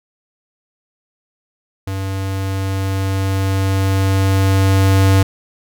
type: tone with level ramp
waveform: square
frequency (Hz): 96.5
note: G2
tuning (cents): -27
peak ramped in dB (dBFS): -21 to -9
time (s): 1.87-5.23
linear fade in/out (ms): 5
effects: none